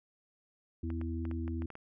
harmonic tone, 82.5 Hz, E2, 2 cents sharp, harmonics 1 / 3 / 4, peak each -35 / -40 / -41 dBFS, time 0.83-1.66 s, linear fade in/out 5 ms
clicks, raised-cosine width 0.5 ms, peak -32 dBFS, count 8, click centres 0.903 / 1.014 / 1.253 / 1.313 / 1.479 / 1.621 / 1.703 / 1.754 s
effects none

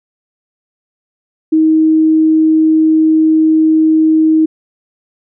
sine tone, 315.9 Hz, D#4, 26 cents sharp, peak -6 dBFS, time 1.52-4.46 s, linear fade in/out 10 ms, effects none

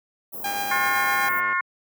white band-stop noise, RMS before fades -34 dBFS, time 0.32-1.41 s, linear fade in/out 20 ms, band 900 to 13000 Hz, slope 24 dB/octave
sawtooth tone with tremolo, 805 Hz, G5, 46 cents sharp, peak -21 dBFS, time 0.44-1.29 s, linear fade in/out 5 ms, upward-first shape sine, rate 7.8 Hz, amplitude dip 25%
click train, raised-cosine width 0.5 ms, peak -21 dBFS, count 111, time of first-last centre 0.46-1.528 s, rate 103 Hz
harmonic tone, 357.7 Hz, F4, 41 cents sharp, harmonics 3 / 4 / 5 / 6, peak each -25 / -26 / -27 / -28 dBFS, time 0.71-1.61 s, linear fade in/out 5 ms
effects high-pass 150 Hz 12 dB/octave

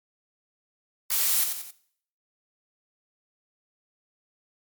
blue noise with echo, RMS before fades -24 dBFS, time 1.1-1.44 s, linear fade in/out 5 ms, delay 90 ms, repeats 3, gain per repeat -6 dB, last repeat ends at 1.71 s, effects noise-tail reverb RT60 0.6 s tail -17 dB re dry + MP3 96 kbps

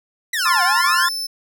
sawtooth exponential two-way sweep, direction down then up, 2021 to 698.5 to 1815 Hz, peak -16 dBFS, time 0.33-1.09 s, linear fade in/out 5 ms, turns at 0.63 s
40% pulse tone, 5280 Hz, E8, 2 cents sharp, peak -22 dBFS, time 0.38-1.27 s, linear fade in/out 10 ms
harmonic tone, 350.1 Hz, F4, 4 cents sharp, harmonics 3 / 4 / 5, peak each -19 / -20 / -21 dBFS, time 0.45-1.09 s, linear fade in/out 10 ms
effects none

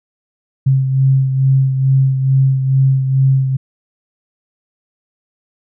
sine beating tone pair, 133.5 / 135.8 Hz, C3 / C#3, +35 / -35 cents, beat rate 2.3 Hz, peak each -10 / -19 dBFS, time 0.66-3.57 s, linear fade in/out 10 ms, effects none

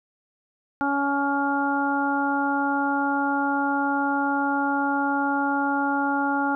harmonic tone, 280.8 Hz, C#4, 22 cents sharp, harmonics 1 / 2 / 3 / 4 / 5, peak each -25 / -34 / -25 / -34 / -27 dBFS, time 0.81-6.55 s, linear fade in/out 0 ms, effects none

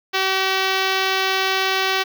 5% pulse tone with notch filter, 381.6 Hz, G4, 47 cents flat, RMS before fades -20 dBFS, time 0.13-2.04 s, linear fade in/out 20 ms, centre 10000 Hz, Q 0.61, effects none

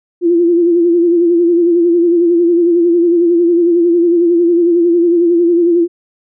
sine tone with vibrato, 343.2 Hz, F4, 30 cents flat, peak -7 dBFS, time 0.21-5.88 s, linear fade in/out 50 ms, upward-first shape sine, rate 11 Hz, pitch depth 53 cents each way, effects none

